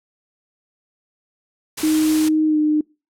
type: noise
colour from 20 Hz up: white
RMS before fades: -27 dBFS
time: 1.77-2.29 s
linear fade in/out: 10 ms
type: tone with pitch glide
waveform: sine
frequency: 311.1 to 304 Hz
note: D#4 to D#4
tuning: 0 to -40 cents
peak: -14 dBFS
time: 1.83-2.81 s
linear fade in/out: 5 ms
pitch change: -40 cents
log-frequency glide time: 2.46-2.58 s
effects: noise-tail reverb RT60 0.3 s tail -26 dB re dry + low-pass 12000 Hz 12 dB/octave